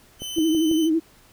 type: tone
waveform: sawtooth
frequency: 3040 Hz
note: F#7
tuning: 46 cents sharp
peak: -27 dBFS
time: 0.19-0.9 s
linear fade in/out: 50 ms
type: click train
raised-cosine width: 2 ms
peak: -22 dBFS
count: 4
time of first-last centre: 0.22-0.713 s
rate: 6.08 Hz
type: tone with vibrato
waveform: sine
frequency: 320 Hz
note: D#4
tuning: 49 cents sharp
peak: -17 dBFS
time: 0.36-1 s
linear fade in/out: 20 ms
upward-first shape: sine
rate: 12 Hz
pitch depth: 65 cents each way
effects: pink hiss -54 dBFS RMS until 1.32 s